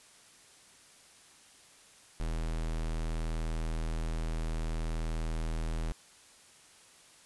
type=tone; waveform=square; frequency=40.29 Hz; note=E1; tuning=39 cents flat; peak=-32 dBFS; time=2.2-5.92 s; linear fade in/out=0 ms; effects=white hiss -58 dBFS RMS until 7.25 s + resampled to 24000 Hz